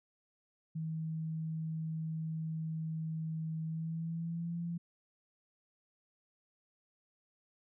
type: tone with pitch glide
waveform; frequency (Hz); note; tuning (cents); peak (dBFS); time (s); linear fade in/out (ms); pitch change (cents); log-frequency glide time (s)
sine; 159.8 to 170.28; D#3 to F3; +47 to -44; -35; 0.75-4.78; 10; +109; 3.64-4.57
effects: none